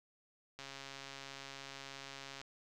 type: click train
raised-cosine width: 0.2 ms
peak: -30 dBFS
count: 251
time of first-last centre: 0.59-2.415 s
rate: 137 Hz
effects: none